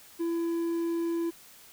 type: tone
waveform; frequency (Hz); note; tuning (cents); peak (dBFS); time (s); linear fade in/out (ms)
triangle; 335.9; E4; +33; -25; 0.19-1.31; 20
effects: white hiss -53 dBFS RMS until 1.72 s